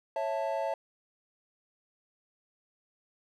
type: chord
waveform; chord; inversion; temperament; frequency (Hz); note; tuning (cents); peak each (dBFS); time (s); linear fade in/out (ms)
triangle; A major; first; just; 550 / 660 / 880; C#5 / E5 / A5; -14 / +2 / 0; -32 / -31 / -33; 0.16-0.74; 2
effects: none